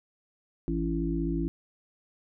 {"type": "harmonic tone", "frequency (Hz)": 55.8, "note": "A1", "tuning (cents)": 25, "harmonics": [1, 3, 5, 6], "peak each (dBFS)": [-32, -32, -32, -32], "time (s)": [0.68, 1.48], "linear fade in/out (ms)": 0, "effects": []}